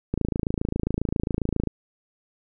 click train, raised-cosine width 3 ms, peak -11 dBFS, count 43, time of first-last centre 0.14-1.673 s, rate 27.4 Hz, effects none

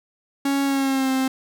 45% pulse tone with pitch glide, 277.2 to 263.2 Hz, C#4 to C4, 0 to +10 cents, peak -19 dBFS, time 0.45-1.28 s, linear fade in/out 5 ms, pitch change -90 cents, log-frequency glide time 0.64-1.11 s, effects none

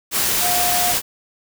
sine tone in noise, 713 Hz, F5, 36 cents sharp, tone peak -21 dBFS, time 0.4-0.95 s, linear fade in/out 50 ms, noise white, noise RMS -19 dBFS, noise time 0.11-1.02 s, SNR -5 dB, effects none

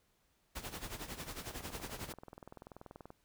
pink noise with tremolo, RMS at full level -42 dBFS, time 0.55-2.13 s, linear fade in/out 10 ms, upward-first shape sine, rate 11 Hz, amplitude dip 75%
click train, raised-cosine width 1 ms, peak -35 dBFS, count 34, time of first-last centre 1.51-3.104 s, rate 20.7 Hz
effects pink hiss -75 dBFS RMS until 3.24 s

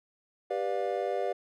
triangle chord, G dominant seventh, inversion none, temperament just, 392 / 490 / 588 / 705.6 Hz, G4 / B4 / D5 / F5, 0 / -14 / +2 / +18 cents, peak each -32 dBFS, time 0.5-1.33 s, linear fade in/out 10 ms, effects none

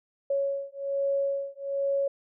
sine beating tone pair, 554.4 / 555.6 Hz, C#5 / C#5, 0 / +4 cents, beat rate 1.2 Hz, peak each -29 dBFS, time 0.3-2.08 s, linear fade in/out 5 ms, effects none

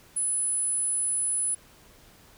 sine tone, 10060 Hz, D#9, 18 cents sharp, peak -23 dBFS, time 0.16-1.55 s, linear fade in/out 10 ms, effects tanh soft clip ceiling -21 dBFS + pink hiss -55 dBFS RMS until 2.37 s

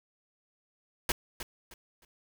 pink noise with echo, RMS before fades -28 dBFS, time 1.09-1.12 s, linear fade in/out 2 ms, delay 310 ms, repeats 3, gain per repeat -11 dB, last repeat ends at 2.05 s, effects none

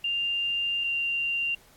sine tone pair in turn, 2794 / 2776 Hz, F7 / F7, 0 / -11 cents, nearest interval unison, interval 11 cents, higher first, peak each -25 dBFS, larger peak neither, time 0.04-0.84 / 0.84-1.55 s, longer first, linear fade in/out 5 ms, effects pink hiss -57 dBFS RMS until 1.76 s + AAC 64 kbps

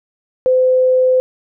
sine tone, 512 Hz, C5, 38 cents flat, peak -9 dBFS, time 0.46-1.2 s, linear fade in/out 0 ms, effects none

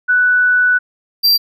sine / square tone pair in turn, 1485 / 4715 Hz, F#6 / D8, +6 / +6 cents, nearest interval octave + minor sixth, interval 2000 cents, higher second, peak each -9 dBFS, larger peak neither, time 0.08-0.79 / 1.23-1.38 s, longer first, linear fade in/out 20 ms, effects none

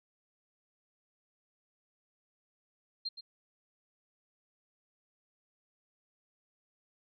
sine tone with echo, 4186 Hz, C8, in tune, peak -33 dBFS, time 3.05-3.09 s, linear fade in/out 10 ms, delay 120 ms, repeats 1, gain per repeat -10 dB, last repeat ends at 3.21 s, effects none

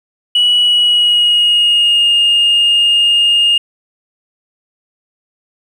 sine tone with pitch glide, 2933 to 2836 Hz, F#7 to F7, -16 to +26 cents, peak -6 dBFS, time 0.35-3.58 s, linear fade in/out 5 ms, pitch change -58 cents, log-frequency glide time 0.61-2.1 s, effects tanh soft clip ceiling -5 dBFS + 7-bit

